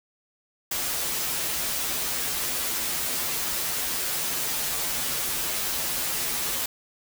white noise with comb filter, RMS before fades -28 dBFS, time 0.71-6.66 s, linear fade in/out 5 ms, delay 10 ms, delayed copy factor -1, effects none

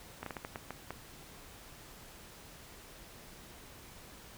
slowing click train, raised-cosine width 0.5 ms, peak -24 dBFS, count 8, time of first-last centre 0.23-0.906 s, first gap 33 ms, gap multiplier 1.35, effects pink hiss -53 dBFS RMS until 4.37 s

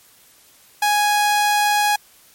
sawtooth tone, 830.6 Hz, G#5, in tune, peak -11 dBFS, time 0.82-1.96 s, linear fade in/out 5 ms, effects white hiss -51 dBFS RMS until 2.34 s + MP3 64 kbps

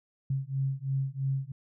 sine beating tone pair, 133.9 / 136.9 Hz, C3 / C#3, +40 / -21 cents, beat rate 3 Hz, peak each -31 dBFS, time 0.3-1.52 s, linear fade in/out 5 ms, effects none

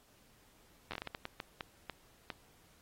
slowing click train, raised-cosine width 0.3 ms, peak -23 dBFS, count 13, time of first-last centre 0.91-2.302 s, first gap 10 ms, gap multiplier 1.4, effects pink hiss -66 dBFS RMS until 2.81 s + AAC 48 kbps

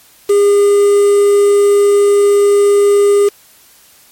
triangle tone with quantisation, 405.9 Hz, G#4, 40 cents flat, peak -4 dBFS, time 0.29-3.29 s, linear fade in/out 10 ms, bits 4, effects white hiss -45 dBFS RMS until 4.11 s + MP3 64 kbps

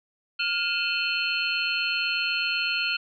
sine tone cluster, 1413 / 2504 / 2672 / 3039 / 4256 Hz, F6 / D#7 / E7 / F#7 / C8, +20 / +10 / +23 / +46 / +29 cents, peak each -30 / -33 / -28 / -31 / -31 dBFS, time 0.39-2.97 s, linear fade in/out 10 ms, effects none

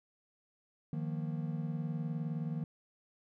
triangle chord, Eb suspended second, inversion none, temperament just, 155.56 / 175.01 / 233.3 Hz, Eb3 / F3 / Bb3, 0 / +4 / +2 cents, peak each -34 / -39 / -40 dBFS, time 0.93-2.64 s, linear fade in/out 2 ms, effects none

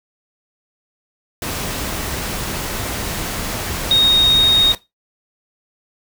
sine tone in noise, 3729 Hz, A#7, in tune, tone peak -9 dBFS, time 3.91-4.72 s, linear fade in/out 2 ms, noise pink, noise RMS -24 dBFS, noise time 1.42-4.75 s, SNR +12 dB, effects noise-tail reverb RT60 0.2 s tail -17 dB re dry

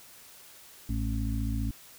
harmonic tone, 55 Hz, A1, in tune, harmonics 1 / 2 / 4 / 5, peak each -30 / -33 / -36 / -37 dBFS, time 0.89-1.71 s, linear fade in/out 5 ms, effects white hiss -52 dBFS RMS until 1.98 s

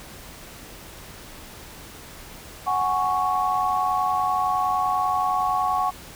sine chord, F# suspended second, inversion none, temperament equal, 740 / 830.6 / 1108.7 Hz, F#5 / G#5 / C#6, 0 / 0 / 0 cents, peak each -24 / -27 / -23 dBFS, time 2.66-5.91 s, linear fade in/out 20 ms, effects pink hiss -42 dBFS RMS until 6.15 s

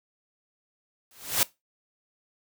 white noise with exponential growth, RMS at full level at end -19 dBFS, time 1.11-1.43 s, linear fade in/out 1 ms, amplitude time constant 68 ms, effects noise-tail reverb RT60 0.2 s tail -20 dB re dry

